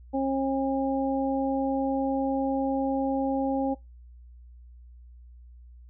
harmonic tone, 270 Hz, C#4, 45 cents flat, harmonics 1 / 2 / 3, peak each -26 / -29 / -31 dBFS, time 0.13-3.75 s, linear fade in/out 20 ms, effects noise-tail reverb RT60 0.2 s tail -23 dB re dry + added 60 Hz sine -46 dBFS peak until 5.89 s

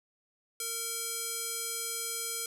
square tone with band-pass filter, 460 Hz, A#4, 23 cents flat, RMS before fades -36 dBFS, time 0.6-2.46 s, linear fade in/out 2 ms, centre 9200 Hz, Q 1.3, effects none

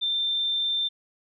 sine tone, 3576 Hz, A7, 27 cents sharp, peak -23 dBFS, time 0.01-0.89 s, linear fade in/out 20 ms, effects none

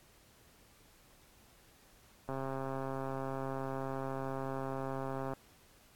click train, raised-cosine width 1 ms, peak -25 dBFS, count 409, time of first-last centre 2.29-5.335 s, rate 134 Hz, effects pink hiss -63 dBFS RMS until 5.95 s + AAC 64 kbps

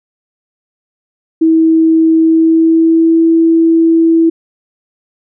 sine tone with pitch glide, 323.1 to 328.6 Hz, E4 to E4, -35 to -5 cents, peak -5 dBFS, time 1.41-4.3 s, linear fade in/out 10 ms, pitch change +30 cents, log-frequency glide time 2.18-3.23 s, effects none

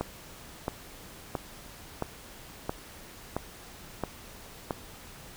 click train, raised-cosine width 1 ms, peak -15 dBFS, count 8, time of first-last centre 0.01-4.708 s, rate 1.49 Hz, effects pink hiss -48 dBFS RMS until 5.36 s

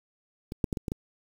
clicks, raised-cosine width 3 ms, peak -22 / -11 / -16 / -19 / -18 / -17 dBFS, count 6, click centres 0.521 / 0.642 / 0.728 / 0.772 / 0.882 / 0.919 s, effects 7-bit

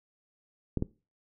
clicks, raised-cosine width 3 ms, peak -15 dBFS, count 2, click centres 0.773 / 0.824 s, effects noise-tail reverb RT60 0.3 s tail -20 dB re dry

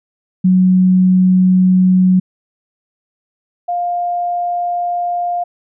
sine tone pair in turn, 184.7 / 703.2 Hz, F#3 / F5, -3 / +12 cents, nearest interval octave + major seventh, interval 2315 cents, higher second, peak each -7 / -15 dBFS, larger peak first, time 0.44-2.2 / 3.68-5.44 s, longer neither, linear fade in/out 10 ms, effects none

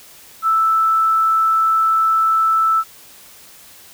sine tone, 1318.5 Hz, E6, in tune, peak -12 dBFS, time 0.42-2.84 s, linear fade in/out 50 ms, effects white hiss -43 dBFS RMS until 3.93 s

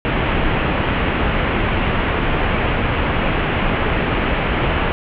pink low-pass noise, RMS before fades -18 dBFS, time 0.05-4.92 s, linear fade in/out 0 ms, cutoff 3000 Hz, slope 48 dB/octave, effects none

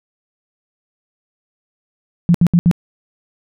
sine tone bursts, 172.4 Hz, F3, 22 cents flat, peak -7 dBFS, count 4, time 2.29-2.713 s, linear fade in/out 0 ms, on 54 ms, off 69 ms, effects none

